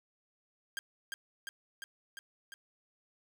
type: tone with echo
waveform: sawtooth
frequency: 1604 Hz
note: G6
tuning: 39 cents sharp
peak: -32 dBFS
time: 0.77-0.79 s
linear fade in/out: 0 ms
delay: 350 ms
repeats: 5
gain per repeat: -2 dB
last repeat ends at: 2.54 s
effects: none